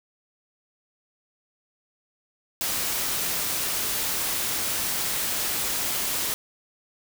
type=noise; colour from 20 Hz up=white; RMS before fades=-27 dBFS; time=2.61-6.34 s; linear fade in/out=0 ms; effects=none